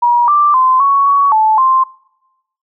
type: tone with pitch steps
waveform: sine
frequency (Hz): 958 / 1177 / 1033 / 1114 / 1122 / 871 / 1050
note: A#5 / D6 / C6 / C#6 / C#6 / A5 / C6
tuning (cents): +47 / +3 / -22 / +8 / +21 / -18 / +6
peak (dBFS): -7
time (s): 0.02-1.84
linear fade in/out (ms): 10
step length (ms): 260
effects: noise-tail reverb RT60 1.0 s tail -25 dB re dry